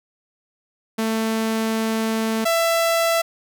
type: tone pair in turn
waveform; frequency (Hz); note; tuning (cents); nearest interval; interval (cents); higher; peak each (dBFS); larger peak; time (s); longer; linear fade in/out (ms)
sawtooth; 222.4 / 666.4; A3 / E5; +19 / +19; octave + perfect fifth; 1900; second; -16 / -13; second; 0.98-2.45 / 2.45-3.22; first; 10
effects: none